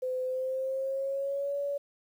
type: tone with pitch glide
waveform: sine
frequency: 511 to 567 Hz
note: C5 to C#5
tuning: -41 to +39 cents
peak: -29 dBFS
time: 0.02-1.78 s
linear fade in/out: 10 ms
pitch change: +180 cents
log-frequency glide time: 0.24-1.57 s
effects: 10-bit